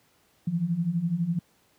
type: beating tone pair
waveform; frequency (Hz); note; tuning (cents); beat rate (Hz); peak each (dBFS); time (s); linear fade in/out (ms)
sine; 162.1 / 174.1; E3 / F3; -29 / -5; 12; -29 / -25; 0.47-1.39; 5
effects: pink hiss -64 dBFS RMS until 1.78 s + high-pass 100 Hz 12 dB/octave